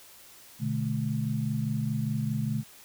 sine tone cluster, 122.1 / 147 / 214.7 Hz, B2 / D3 / A3, -19 / +2 / -42 cents, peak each -31 dBFS, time 0.59-2.64 s, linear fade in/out 50 ms, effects white hiss -52 dBFS RMS until 2.84 s

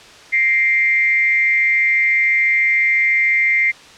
sine tone with frequency modulation, 2100 Hz, C7, 6 cents sharp, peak -12 dBFS, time 0.32-3.72 s, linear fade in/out 20 ms, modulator 226 Hz, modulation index 0.44, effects white hiss -41 dBFS RMS until 3.97 s + low-pass 5000 Hz 12 dB/octave

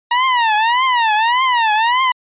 sawtooth tone with vibrato, 942 Hz, A#5, 18 cents sharp, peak -8 dBFS, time 0.11-2.12 s, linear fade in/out 5 ms, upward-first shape triangle, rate 1.7 Hz, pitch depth 210 cents each way, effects resampled to 8000 Hz

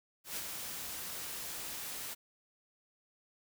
white noise with ADSR envelope, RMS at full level -38 dBFS, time 0.24-2.15 s, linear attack 130 ms, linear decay 42 ms, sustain -4 dB, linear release 22 ms, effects none

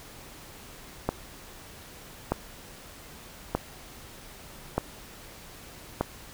click train, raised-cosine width 1 ms, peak -10 dBFS, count 5, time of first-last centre 1.09-6.01 s, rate 0.813 Hz, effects pink hiss -47 dBFS RMS until 6.33 s

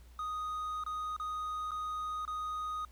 triangle tone with dropouts, 1244.5 Hz, D#6, in tune, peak -33 dBFS, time 0.19-2.85 s, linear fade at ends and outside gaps 2 ms, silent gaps 0.838-0.863 / 1.165-1.198 / 1.709-1.716 / 2.252-2.277 s, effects added 60 Hz sine -53 dBFS peak until 2.91 s + pink hiss -65 dBFS RMS until 2.91 s

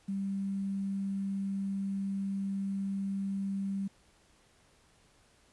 sine tone with quantisation, 196 Hz, G3, in tune, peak -31 dBFS, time 0.08-3.88 s, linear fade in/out 10 ms, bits 10, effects pink hiss -65 dBFS RMS until 5.52 s + resampled to 24000 Hz

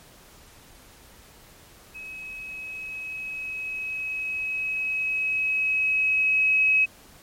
sine tone with level ramp, 2555 Hz, D#7, 45 cents sharp, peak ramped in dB -36 to -16 dBFS, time 1.94-6.86 s, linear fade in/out 20 ms, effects pink hiss -51 dBFS RMS until 7.22 s + MP3 64 kbps

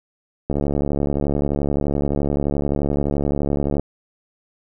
click train, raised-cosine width 2 ms, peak -8 dBFS, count 237, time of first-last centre 0.5-3.796 s, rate 71.6 Hz, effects none

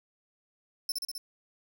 sawtooth tone with echo, 5300 Hz, E8, 9 cents sharp, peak -26 dBFS, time 0.89-0.92 s, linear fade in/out 2 ms, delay 65 ms, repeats 4, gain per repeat -2 dB, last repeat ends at 1.18 s, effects none

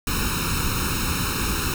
pink noise with comb filter, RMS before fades -24 dBFS, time 0.07-1.74 s, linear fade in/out 2 ms, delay 0.75 ms, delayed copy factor +1, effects none

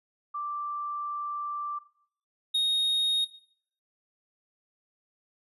sine / triangle tone pair in turn, 1174.7 / 3729 Hz, D6 / A#7, 0 / 0 cents, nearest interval octave + minor sixth, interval 2000 cents, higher second, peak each -31 / -21 dBFS, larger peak second, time 0.34-1.79 / 2.54-3.25 s, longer first, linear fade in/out 10 ms, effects noise-tail reverb RT60 0.6 s tail -17 dB re dry + resampled to 32000 Hz

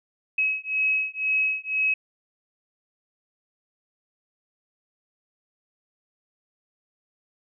sine beating tone pair, 2558 / 2560 Hz, D#7 / D#7, +47 / +49 cents, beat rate 2 Hz, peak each -25 dBFS, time 0.38-1.94 s, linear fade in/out 5 ms, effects none

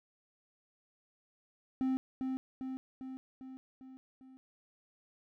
triangle tone with echo, 261.6 Hz, C4, in tune, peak -27 dBFS, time 1.81-1.97 s, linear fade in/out 0 ms, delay 400 ms, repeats 6, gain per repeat -4 dB, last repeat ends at 4.37 s, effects none

